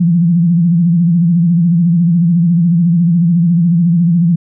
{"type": "tone with vibrato", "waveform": "sine", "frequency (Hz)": 170.9, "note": "F3", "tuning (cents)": -37, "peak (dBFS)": -7, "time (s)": [0, 4.36], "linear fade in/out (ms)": 10, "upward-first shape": "sine", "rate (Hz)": 14, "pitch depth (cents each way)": 85, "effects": []}